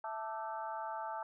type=harmonic tone with a mistuned harmonic; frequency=220.2 Hz; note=A3; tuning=2 cents sharp; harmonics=3 / 4 / 5 / 6 / 7; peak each=-45 / -40 / -48 / -47 / -52 dBFS; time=0.04-1.23 s; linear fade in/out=2 ms; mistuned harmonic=5; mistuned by=+120 cents; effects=none

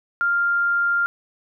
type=tone; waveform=sine; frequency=1396.9 Hz; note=F6; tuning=in tune; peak=-17 dBFS; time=0.21-1.06 s; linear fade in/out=0 ms; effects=none

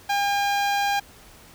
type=tone with notch filter; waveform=sawtooth; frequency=806 Hz; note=G5; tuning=48 cents sharp; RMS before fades=-23 dBFS; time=0.09-1 s; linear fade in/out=10 ms; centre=9900 Hz; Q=0.81; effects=pink hiss -49 dBFS RMS until 1.54 s

